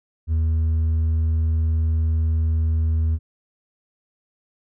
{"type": "tone with hard clipping", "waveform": "triangle", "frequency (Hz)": 79.9, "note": "D#2", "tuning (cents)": 47, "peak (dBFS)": -16, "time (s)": [0.27, 3.19], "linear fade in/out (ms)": 50, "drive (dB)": 1, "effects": []}